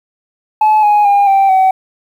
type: tone with pitch steps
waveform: sine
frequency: 859 / 832.6 / 807.1 / 782.3 / 758.2 Hz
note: A5 / G#5 / G#5 / G5 / F#5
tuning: -42 / +4 / -50 / -4 / +42 cents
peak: -4 dBFS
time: 0.61-1.71 s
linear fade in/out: 5 ms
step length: 220 ms
effects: tanh soft clip ceiling -5 dBFS + 7-bit